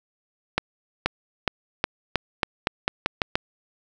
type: accelerating click train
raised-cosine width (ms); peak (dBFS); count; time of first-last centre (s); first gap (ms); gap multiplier
0.3; -4; 11; 0.58-3.355; 480; 0.87
effects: none